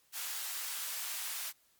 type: high-pass noise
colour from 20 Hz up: white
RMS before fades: -39 dBFS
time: 0.12-1.53 s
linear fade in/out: 50 ms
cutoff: 990 Hz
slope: 12 dB/octave
effects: white hiss -70 dBFS RMS until 1.79 s + Opus 48 kbps